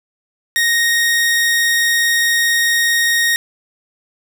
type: tone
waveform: sawtooth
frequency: 1864.7 Hz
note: A#6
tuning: in tune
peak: -9 dBFS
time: 0.56-3.36 s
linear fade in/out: 0 ms
effects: none